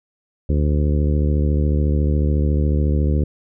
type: harmonic tone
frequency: 74 Hz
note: D2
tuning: 14 cents sharp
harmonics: 1 / 2 / 3 / 4 / 5 / 6 / 7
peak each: -16 / -22 / -26 / -28 / -30 / -32 / -33 dBFS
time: 0.49-3.24 s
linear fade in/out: 5 ms
effects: none

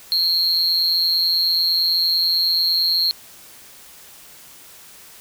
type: tone with amplitude modulation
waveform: triangle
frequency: 4245 Hz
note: C8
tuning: 24 cents sharp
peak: -11 dBFS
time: 0.12-3.11 s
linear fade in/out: 0 ms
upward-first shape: sine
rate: 171 Hz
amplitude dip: 80%
effects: white hiss -44 dBFS RMS until 5.2 s

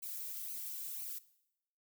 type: noise with flanger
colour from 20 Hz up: violet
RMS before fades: -43 dBFS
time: 0.02-1.19 s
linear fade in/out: 10 ms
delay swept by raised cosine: 0.56 to 2.36 ms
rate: 2 Hz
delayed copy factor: -0.75
effects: noise-tail reverb RT60 0.8 s tail -18 dB re dry

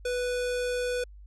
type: tone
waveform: square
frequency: 493.9 Hz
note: B4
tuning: in tune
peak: -28 dBFS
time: 0.05-1.04 s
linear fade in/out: 5 ms
effects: added 50 Hz sine -45 dBFS peak until 1.26 s + resampled to 24000 Hz

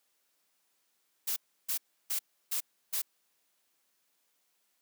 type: noise bursts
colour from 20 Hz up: blue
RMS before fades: -32 dBFS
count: 5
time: 1.27-3.02 s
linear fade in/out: 10 ms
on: 94 ms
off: 320 ms
effects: white hiss -75 dBFS RMS until 4.81 s + high-pass 200 Hz 12 dB/octave

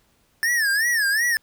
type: tone with vibrato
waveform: square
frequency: 1760 Hz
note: A6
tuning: in tune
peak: -19 dBFS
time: 0.43-1.37 s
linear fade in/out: 0 ms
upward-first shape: sine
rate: 2.7 Hz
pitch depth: 170 cents each way
effects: pink hiss -63 dBFS RMS until 1.42 s

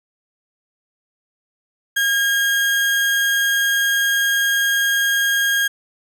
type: tone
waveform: 35% pulse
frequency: 1625 Hz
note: G#6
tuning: 38 cents flat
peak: -14 dBFS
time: 1.96-5.68 s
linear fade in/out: 10 ms
effects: none

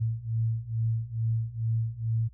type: beating tone pair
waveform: sine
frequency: 111.9 / 114.2 Hz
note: A2 / A#2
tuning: +30 / -35 cents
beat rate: 2.3 Hz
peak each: -30 / -28 dBFS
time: 0-2.29 s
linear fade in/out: 20 ms
effects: added 60 Hz sine -50 dBFS peak until 2.33 s

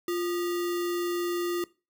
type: tone with sample-and-hold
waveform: sine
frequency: 349.2 Hz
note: F4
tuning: in tune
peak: -26 dBFS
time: 0.08-1.64 s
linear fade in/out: 2 ms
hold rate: 1575 Hz
effects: noise-tail reverb RT60 0.3 s tail -20 dB re dry

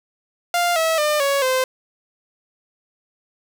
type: tone with pitch steps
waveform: sawtooth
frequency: 698.5 / 648 / 601.1 / 557.6 / 517.3 Hz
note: F5 / E5 / D5 / C#5 / C5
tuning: 0 / -30 / +40 / +10 / -20 cents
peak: -13 dBFS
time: 0.54-1.64 s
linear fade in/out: 2 ms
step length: 220 ms
effects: none

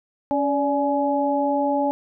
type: tone cluster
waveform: sine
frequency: 280.2 / 579 / 842 Hz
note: C#4 / D5 / G#5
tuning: +19 / -25 / +24 cents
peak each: -23 dBFS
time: 0.31-1.91 s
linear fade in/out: 0 ms
effects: none

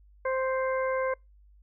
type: harmonic tone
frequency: 523.3 Hz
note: C5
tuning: in tune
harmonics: 1 / 2 / 3 / 4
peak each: -27 / -33 / -37 / -39 dBFS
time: 0.25-1.14 s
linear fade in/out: 5 ms
effects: noise-tail reverb RT60 0.2 s tail -26 dB re dry + added 50 Hz sine -54 dBFS peak until 1.62 s

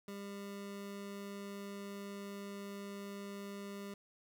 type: tone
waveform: 25% pulse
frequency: 200.3 Hz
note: G3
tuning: 38 cents sharp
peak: -40 dBFS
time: 0.08-3.94 s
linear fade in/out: 2 ms
effects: none

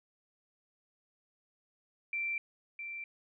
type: tone with echo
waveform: sine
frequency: 2349 Hz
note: D7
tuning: in tune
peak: -32 dBFS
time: 2.13-2.38 s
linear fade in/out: 2 ms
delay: 660 ms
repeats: 1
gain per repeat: -7 dB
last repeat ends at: 3.04 s
effects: none

